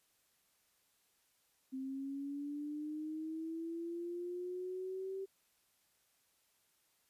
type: linear sweep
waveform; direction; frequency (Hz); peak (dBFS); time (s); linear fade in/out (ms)
sine; up; 261.6 to 388.2; -39; 1.72-5.26; 20
effects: white hiss -75 dBFS RMS until 7.09 s + resampled to 32000 Hz